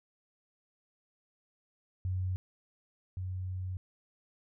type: tone pair in turn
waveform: sine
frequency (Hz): 92.5 / 92.5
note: F#2 / F#2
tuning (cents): 0 / 0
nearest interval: unison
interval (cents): 0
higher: neither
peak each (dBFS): -30 / -34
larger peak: first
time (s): 2.05-2.36 / 3.17-3.77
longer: second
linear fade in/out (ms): 0
effects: none